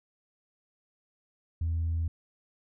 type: tone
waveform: sine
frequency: 82.41 Hz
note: E2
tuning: in tune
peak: -25 dBFS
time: 1.61-2.08 s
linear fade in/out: 5 ms
effects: tanh soft clip ceiling -24 dBFS